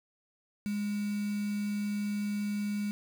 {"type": "tone with quantisation", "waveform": "sine", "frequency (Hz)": 206.1, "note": "G#3", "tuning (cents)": -13, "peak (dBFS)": -30, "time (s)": [0.66, 2.91], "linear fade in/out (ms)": 0, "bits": 7, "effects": []}